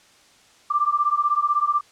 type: beating tone pair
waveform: sine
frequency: 1173 / 1189 Hz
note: D6 / D6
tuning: -2 / +21 cents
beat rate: 16 Hz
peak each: -21 dBFS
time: 0.7-1.81 s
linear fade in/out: 10 ms
effects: white hiss -54 dBFS RMS until 1.91 s + low-pass 7000 Hz 12 dB/octave